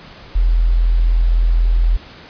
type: tone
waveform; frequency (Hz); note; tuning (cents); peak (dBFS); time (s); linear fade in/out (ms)
sine; 41.86; E1; +27; -10; 0.35-1.97; 10
effects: pink hiss -39 dBFS RMS until 2.29 s + resampled to 11025 Hz